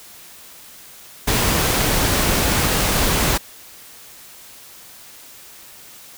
pink noise, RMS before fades -18 dBFS, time 1.27-3.38 s, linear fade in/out 10 ms, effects white hiss -42 dBFS RMS until 6.17 s

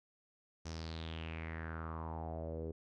sawtooth tone with low-pass filter sweep, 81 Hz, E2, 30 cents flat, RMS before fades -43 dBFS, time 0.65-2.72 s, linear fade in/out 10 ms, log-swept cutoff 6000 to 420 Hz, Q 5, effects none

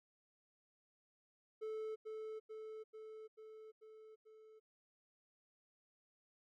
triangle tone with echo, 436.4 Hz, A4, 14 cents flat, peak -39 dBFS, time 1.61-1.96 s, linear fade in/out 20 ms, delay 440 ms, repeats 6, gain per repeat -3 dB, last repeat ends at 4.6 s, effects none

